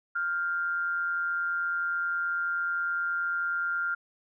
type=tone pair together; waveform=sine; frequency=1396.9 / 1566.3 Hz; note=F6 / G6; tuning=0 / -2 cents; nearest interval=major second; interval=198 cents; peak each=-27 / -37 dBFS; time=0.15-3.95 s; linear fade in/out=10 ms; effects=none